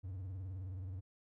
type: tone with vibrato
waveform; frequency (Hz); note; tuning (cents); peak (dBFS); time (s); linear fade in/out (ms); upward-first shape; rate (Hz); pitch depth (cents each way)
triangle; 93.3; F#2; +15; -39; 0.03-1.01; 20; sine; 19; 120
effects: none